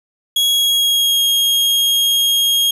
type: tone with pitch glide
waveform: 40% pulse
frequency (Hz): 3322 to 3261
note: G#7 to G#7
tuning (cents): 0 to -32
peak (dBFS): -11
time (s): 0.36-2.71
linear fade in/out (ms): 5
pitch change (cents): -32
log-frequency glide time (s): 0.48-1.24
effects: 8-bit